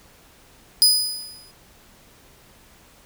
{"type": "tone with exponential decay", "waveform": "sawtooth", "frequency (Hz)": 4978, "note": "D#8", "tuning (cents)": 0, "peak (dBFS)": -7, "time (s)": [0.82, 1.51], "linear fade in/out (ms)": 0, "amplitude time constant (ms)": 150, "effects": ["pink hiss -52 dBFS RMS until 3.05 s"]}